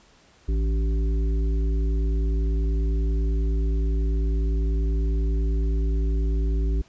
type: harmonic tone with a mistuned harmonic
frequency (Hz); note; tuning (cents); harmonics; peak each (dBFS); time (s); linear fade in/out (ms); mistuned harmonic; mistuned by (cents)
55; A1; 0; 1 / 3 / 5 / 7; -20 / -35 / -36 / -37; 0.48-6.82; 10; 5; +59
effects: pink hiss -56 dBFS RMS until 6.88 s + resampled to 16000 Hz